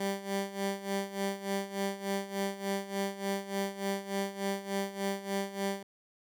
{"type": "tone with tremolo", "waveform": "15% pulse", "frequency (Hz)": 196.9, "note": "G3", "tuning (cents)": 8, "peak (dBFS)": -23, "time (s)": [0, 5.83], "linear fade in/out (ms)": 5, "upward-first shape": "sine", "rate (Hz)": 3.4, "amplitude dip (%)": 80, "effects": []}